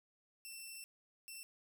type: tone bursts at uneven times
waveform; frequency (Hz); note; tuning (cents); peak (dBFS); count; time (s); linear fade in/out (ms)
10% pulse; 2687; E7; +33; -39; 2; 0.45-0.84 / 1.28-1.43; 0
effects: none